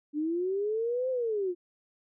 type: linear two-way sweep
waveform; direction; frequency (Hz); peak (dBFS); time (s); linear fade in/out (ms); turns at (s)
sine; up then down; 290 to 523.3 to 342.4; -27; 0.13-1.55; 50; 1.1
effects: none